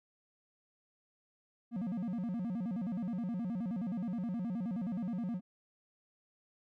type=tone with vibrato; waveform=triangle; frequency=206.4 Hz; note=G#3; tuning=10 cents flat; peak=-32 dBFS; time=1.71-5.41 s; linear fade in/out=50 ms; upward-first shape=square; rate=9.5 Hz; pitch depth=230 cents each way; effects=none